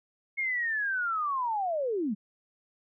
sine linear sweep, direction down, 2174 to 186.2 Hz, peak -27 dBFS, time 0.37-2.15 s, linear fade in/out 20 ms, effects none

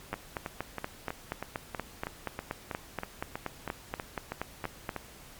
two click trains, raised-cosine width 0.5 ms, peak -17 / -19 dBFS, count 21 / 16, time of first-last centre 0.13-4.892 / 0.14-4.963 s, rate 4.2 / 3.11 Hz, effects pink hiss -51 dBFS RMS until 5.39 s + MP3 96 kbps

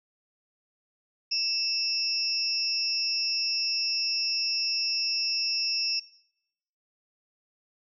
sine tone cluster, 2643 / 5120 / 5500 Hz, E7 / D#8 / F8, +4 / +49 / -27 cents, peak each -34 / -30 / -27 dBFS, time 1.31-6 s, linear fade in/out 10 ms, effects noise-tail reverb RT60 0.8 s tail -23 dB re dry

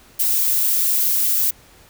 violet noise, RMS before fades -18 dBFS, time 0.19-1.51 s, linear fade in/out 10 ms, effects pink hiss -49 dBFS RMS until 1.89 s

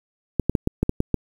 clicks, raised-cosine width 3 ms, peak -6 dBFS, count 8, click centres 0.397 / 0.496 / 0.552 / 0.674 / 0.83 / 0.894 / 1.004 / 1.143 s, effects 7-bit

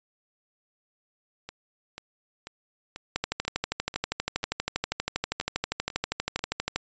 two click trains, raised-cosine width 0.2 ms, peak -21 / -9 dBFS, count 11 / 46, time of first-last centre 1.49-6.392 / 3.16-6.76 s, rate 2.04 / 12.5 Hz, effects resampled to 16000 Hz

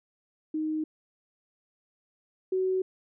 sine tone pair in turn, 311.1 / 374.7 Hz, D#4 / F#4, 0 / +22 cents, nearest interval minor third, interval 322 cents, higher second, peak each -27 / -24 dBFS, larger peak second, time 0.54-0.84 / 2.52-2.82 s, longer neither, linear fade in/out 5 ms, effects none

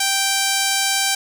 5% pulse tone, 783 Hz, G5, 2 cents flat, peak -5 dBFS, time 0-1.15 s, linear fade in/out 5 ms, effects none

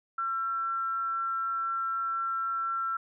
sine tone with frequency modulation, 1349 Hz, E6, 40 cents sharp, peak -28 dBFS, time 0.18-2.97 s, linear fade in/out 5 ms, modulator 247 Hz, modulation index 0.22, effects none

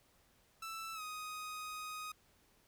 sawtooth tone with pitch glide, 1324 to 1249.7 Hz, E6 to D#6, +7 to +7 cents, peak -39 dBFS, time 0.62-2.12 s, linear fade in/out 5 ms, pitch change -100 cents, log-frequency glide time 0.94-1.02 s, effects pink hiss -70 dBFS RMS until 2.67 s

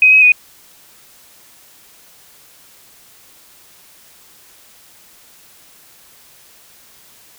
sine tone with pitch steps, 2519 / 2546 / 2477 Hz, D#7 / D#7 / D#7, +21 / +39 / -8 cents, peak -5 dBFS, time 0.02-0.32 s, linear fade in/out 2 ms, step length 100 ms, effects white hiss -46 dBFS RMS until 7.38 s

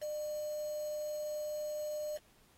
sine tone with quantisation, 603 Hz, D5, 46 cents sharp, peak -36 dBFS, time 0.01-2.18 s, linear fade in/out 20 ms, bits 8, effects pink hiss -67 dBFS RMS until 2.57 s + AAC 48 kbps

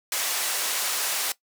white band-pass noise, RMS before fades -27 dBFS, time 0.12-1.32 s, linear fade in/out 2 ms, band 530 to 12000 Hz, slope 12 dB/octave, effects noise-tail reverb RT60 0.1 s tail -18 dB re dry

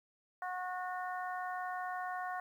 harmonic tone, 365.2 Hz, F#4, 23 cents flat, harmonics 2 / 3 / 4 / 5, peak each -39 / -43 / -45 / -47 dBFS, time 0.42-2.4 s, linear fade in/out 2 ms, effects 11-bit

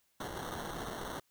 white noise with sample-and-hold, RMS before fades -41 dBFS, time 0.2-1.2 s, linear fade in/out 5 ms, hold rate 2450 Hz, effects white hiss -74 dBFS RMS until 1.3 s

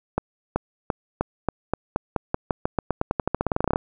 accelerating click train, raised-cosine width 1 ms, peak -7 dBFS, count 28, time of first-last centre 0.18-3.759 s, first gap 380 ms, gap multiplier 0.9, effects none

